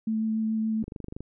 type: tone with vibrato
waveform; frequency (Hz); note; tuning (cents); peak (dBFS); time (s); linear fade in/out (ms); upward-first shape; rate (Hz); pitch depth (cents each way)
sine; 220; A3; 0; -24; 0.07-0.83; 5; sine; 7; 10
type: click train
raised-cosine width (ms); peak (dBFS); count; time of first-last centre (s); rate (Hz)
3; -24; 10; 0.84-1.206; 24.6
effects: none

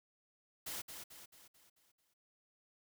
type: noise with echo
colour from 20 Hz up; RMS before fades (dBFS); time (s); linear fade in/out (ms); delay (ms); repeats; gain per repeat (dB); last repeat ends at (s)
white; -43; 0.66-0.82; 10; 220; 6; -6; 2.14
effects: none

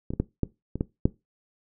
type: clicks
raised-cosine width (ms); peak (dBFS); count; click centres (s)
3; -18 / -18 / -10 / -11 / -18 / -12 / -6; 7; 0.105 / 0.136 / 0.2 / 0.433 / 0.756 / 0.809 / 1.055
effects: noise-tail reverb RT60 0.2 s tail -19 dB re dry

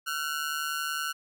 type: ring-modulated tone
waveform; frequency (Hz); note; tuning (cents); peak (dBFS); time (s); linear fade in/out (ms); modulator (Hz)
sawtooth; 1425; F6; +34; -23; 0.06-1.13; 20; 75.4
effects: none

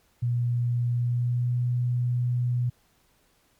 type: tone with pitch glide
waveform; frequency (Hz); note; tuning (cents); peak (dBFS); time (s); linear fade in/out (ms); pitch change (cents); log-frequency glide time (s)
sine; 120.6 to 122.64; B2 to B2; -41 to -12; -22; 0.22-2.7; 10; +29; 0.93-1.57
effects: pink hiss -65 dBFS RMS until 3.59 s + MP3 96 kbps

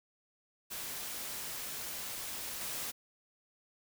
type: noise with level steps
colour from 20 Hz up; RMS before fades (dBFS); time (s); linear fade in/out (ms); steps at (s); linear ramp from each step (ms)
white; -41 / -39; 0.7-2.92; 20; 2.61; 2
effects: none

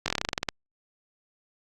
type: slowing click train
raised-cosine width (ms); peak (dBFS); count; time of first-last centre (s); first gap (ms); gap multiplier
0.2; -8; 13; 0.06-0.488; 20; 1.1
effects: Opus 48 kbps

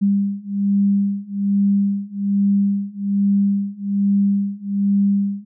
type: beating tone pair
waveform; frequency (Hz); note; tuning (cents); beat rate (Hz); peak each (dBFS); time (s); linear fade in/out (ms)
sine; 199.1 / 200.3; G3 / G3; +27 / +38; 1.2; -19 / -18; 0.01-5.45; 20
effects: none

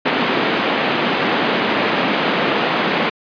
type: band-pass noise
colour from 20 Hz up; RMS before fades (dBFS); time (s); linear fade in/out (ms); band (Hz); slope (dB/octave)
pink; -18; 0.05-3.1; 10; 200 to 3400; 24
effects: resampled to 11025 Hz

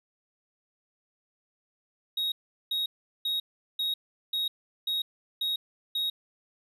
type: tone bursts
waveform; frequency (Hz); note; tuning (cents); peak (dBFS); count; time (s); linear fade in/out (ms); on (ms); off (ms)
triangle; 3774; A#7; +21; -25; 8; 2.17-6.1; 5; 150; 390
effects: none

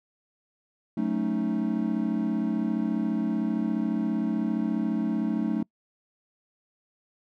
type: chord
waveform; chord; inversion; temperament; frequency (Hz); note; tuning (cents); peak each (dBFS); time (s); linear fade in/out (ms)
triangle; D# half-diminished seventh; first; equal; 185 / 220 / 277.2 / 311.1; F#3 / A3 / C#4 / D#4; 0 / 0 / 0 / 0; -30 / -25 / -30 / -29; 0.97-5.63; 5
effects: noise-tail reverb RT60 0.1 s tail -26 dB re dry

